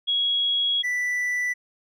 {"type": "tone pair in turn", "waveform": ["sine", "triangle"], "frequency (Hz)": [3322, 1975.3], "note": ["G#7", "B6"], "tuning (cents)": [0, 0], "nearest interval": "major sixth", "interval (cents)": 900, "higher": "first", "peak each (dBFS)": [-20, -21], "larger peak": "first", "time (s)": [[0.07, 0.83], [0.83, 1.54]], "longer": "first", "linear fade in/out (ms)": 20, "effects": []}